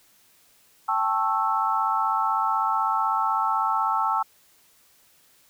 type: chord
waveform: sine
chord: A dominant seventh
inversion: third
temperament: equal with one note detuned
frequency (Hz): 784 / 880 / 1097.3 / 1318.5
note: G5 / A5 / C#6 / E6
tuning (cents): 0 / 0 / -18 / 0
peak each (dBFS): -29 / -25 / -28 / -25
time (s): 0.88-4.23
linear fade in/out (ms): 10
effects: white hiss -59 dBFS RMS until 5.49 s